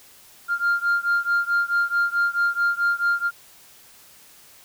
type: beating tone pair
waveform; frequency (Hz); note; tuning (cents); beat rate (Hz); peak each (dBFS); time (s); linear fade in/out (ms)
sine; 1396.9 / 1401.5; F6 / F6; 0 / +6; 4.6; -20 / -21; 0.48-3.31; 50
effects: tanh soft clip ceiling -15 dBFS + white hiss -50 dBFS RMS until 4.64 s